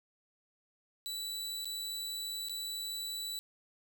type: tone with dropouts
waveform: sawtooth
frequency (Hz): 3951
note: B7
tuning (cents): 0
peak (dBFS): -34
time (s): 1.06-3.39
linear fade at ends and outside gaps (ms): 0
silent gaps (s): 1.646-1.655 / 2.486-2.495
effects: none